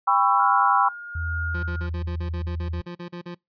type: chord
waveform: sine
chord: C# half-diminished seventh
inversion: second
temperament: just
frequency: 798.3 / 997.9 / 1108.7 / 1330.5 Hz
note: G5 / B5 / C#6 / E6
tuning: +31 / +18 / 0 / +16 cents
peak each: -22 dBFS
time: 0.07-0.89 s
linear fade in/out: 10 ms
type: tone with tremolo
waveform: sine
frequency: 1421 Hz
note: F6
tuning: 30 cents sharp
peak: -27 dBFS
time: 0.39-1.87 s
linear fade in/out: 10 ms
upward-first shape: sine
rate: 1.2 Hz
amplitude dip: 60%
type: tone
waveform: sine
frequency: 81.7 Hz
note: E2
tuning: 15 cents flat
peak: -26 dBFS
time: 1.15-2.81 s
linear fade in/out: 5 ms
type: tone bursts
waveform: 25% pulse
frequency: 174.61 Hz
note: F3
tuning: in tune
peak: -29 dBFS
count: 14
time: 1.54-3.349 s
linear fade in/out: 10 ms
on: 93 ms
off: 39 ms
effects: noise-tail reverb RT60 0.2 s tail -26 dB re dry + resampled to 11025 Hz